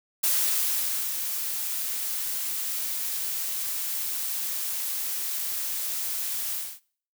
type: noise with ADSR envelope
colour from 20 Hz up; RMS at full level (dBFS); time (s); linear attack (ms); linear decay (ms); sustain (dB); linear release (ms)
blue; -23; 0.23-6.8; 8; 870; -7; 260
effects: noise-tail reverb RT60 0.5 s tail -22 dB re dry